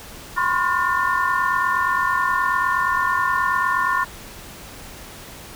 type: tone cluster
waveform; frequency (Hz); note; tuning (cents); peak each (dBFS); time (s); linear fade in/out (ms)
sine; 1009 / 1058 / 1097 / 1425 / 1796; B5 / C6 / C#6 / F6 / A6; +37 / +19 / -18 / +34 / +35; -24; 0.36-4.05; 20
effects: pink hiss -39 dBFS RMS until 5.55 s